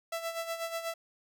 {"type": "tone with tremolo", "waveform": "sawtooth", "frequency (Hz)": 664, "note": "E5", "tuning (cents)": 12, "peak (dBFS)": -28, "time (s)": [0.12, 0.94], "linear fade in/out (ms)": 5, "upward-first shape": "sine", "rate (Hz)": 8.2, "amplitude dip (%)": 65, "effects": []}